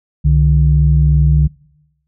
sine tone pair together, 66.55 / 149.6 Hz, C2 / D3, +30 / +32 cents, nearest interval octave + major second, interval 1402 cents, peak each -10 dBFS, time 0.24-1.48 s, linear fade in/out 20 ms, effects noise-tail reverb RT60 0.9 s tail -24 dB re dry + tanh soft clip ceiling 0 dBFS

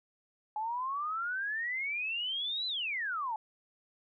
sine exponential two-way sweep, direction up then down, 840 to 4067 to 840 Hz, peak -32 dBFS, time 0.56-3.36 s, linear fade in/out 2 ms, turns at 2.67 s, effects none

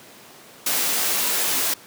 white noise with comb filter, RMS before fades -22 dBFS, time 0.66-1.74 s, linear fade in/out 5 ms, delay 15 ms, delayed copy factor +0.6, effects pink hiss -45 dBFS RMS until 1.86 s + high-pass 200 Hz 12 dB/octave

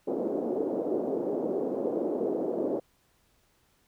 pink band-pass noise, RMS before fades -30 dBFS, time 0.07-2.8 s, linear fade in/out 10 ms, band 290 to 530 Hz, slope 24 dB/octave, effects pink hiss -68 dBFS RMS until 3.87 s

